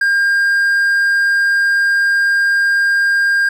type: tone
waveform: triangle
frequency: 1606 Hz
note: G6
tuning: 41 cents sharp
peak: -9 dBFS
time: 0.01-3.49 s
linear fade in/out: 5 ms
effects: none